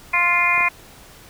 harmonic tone, 349.2 Hz, F4, in tune, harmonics 2 / 3 / 4 / 5 / 6 / 7, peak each -29 / -21 / -30 / -29 / -19 / -19 dBFS, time 0.13-0.69 s, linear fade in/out 10 ms
clicks, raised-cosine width 1 ms, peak -21 dBFS, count 2, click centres 0.579 / 0.607 s
effects pink hiss -45 dBFS RMS until 1.29 s

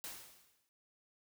white noise with exponential decay, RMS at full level -43 dBFS, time 0.04-0.69 s, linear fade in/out 0 ms, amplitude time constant 140 ms, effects none

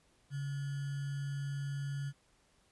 sine tone with sample-and-hold, 139.8 Hz, C#3, 15 cents sharp, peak -35 dBFS, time 0.3-2.13 s, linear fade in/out 50 ms, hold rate 1575 Hz, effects pink hiss -70 dBFS RMS until 2.71 s + resampled to 24000 Hz

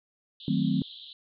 white band-pass noise, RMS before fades -46 dBFS, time 0.4-1.13 s, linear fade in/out 2 ms, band 3100 to 4000 Hz, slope 96 dB/octave
sine chord, D# diminished seventh, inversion none, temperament equal, 155.56 / 185 / 220 / 261.6 Hz, D#3 / F#3 / A3 / C4, 0 / 0 / 0 / 0 cents, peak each -29 / -28 / -29 / -28 dBFS, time 0.48-0.82 s, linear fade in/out 2 ms
effects none

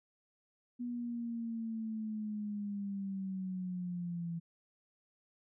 sine linear sweep, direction down, 244.2 to 166.9 Hz, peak -36 dBFS, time 0.79-4.4 s, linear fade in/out 20 ms, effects none

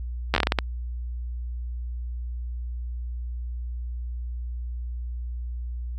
slowing click train, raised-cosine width 0.3 ms, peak -4 dBFS, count 9, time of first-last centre 0.34-0.588 s, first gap 10 ms, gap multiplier 1.31, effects added 60 Hz sine -29 dBFS peak until 5.98 s

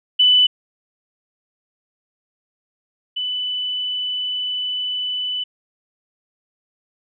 sine tone pair in turn, 2991 / 2991 Hz, F#7 / F#7, +18 / +18 cents, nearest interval unison, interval 0 cents, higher neither, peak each -10 / -21 dBFS, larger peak first, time 0.19-0.47 / 3.16-5.44 s, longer second, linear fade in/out 10 ms, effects none

